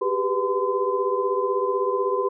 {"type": "tone cluster", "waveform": "sine", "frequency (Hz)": [386.1, 402.1, 495.3, 1022], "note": ["G4", "G4", "B4", "C6"], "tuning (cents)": [-26, 44, 5, -41], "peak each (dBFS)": -26, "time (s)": [0.01, 2.29], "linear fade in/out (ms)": 10, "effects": []}